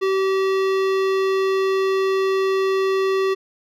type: tone with hard clipping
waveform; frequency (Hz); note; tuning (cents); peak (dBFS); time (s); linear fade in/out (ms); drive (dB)
sine; 384.3; G4; -34; -19; 0.01-3.35; 20; 17
effects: none